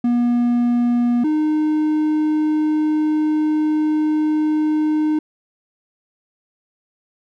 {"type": "tone pair in turn", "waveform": "triangle", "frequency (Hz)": [240.6, 306.9], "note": ["B3", "D#4"], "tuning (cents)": [-45, -24], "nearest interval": "major third", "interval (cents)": 421, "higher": "second", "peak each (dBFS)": [-12, -13], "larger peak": "first", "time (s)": [[0.04, 1.24], [1.24, 5.19]], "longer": "second", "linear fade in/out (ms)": 5, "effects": []}